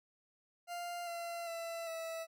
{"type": "tone with pitch steps", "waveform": "40% pulse", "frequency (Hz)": [698, 683.2, 668.8, 654.7], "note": ["F5", "F5", "E5", "E5"], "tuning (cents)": [-1, -38, 25, -12], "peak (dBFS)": -39, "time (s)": [0.67, 2.27], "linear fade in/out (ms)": 50, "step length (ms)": 400, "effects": []}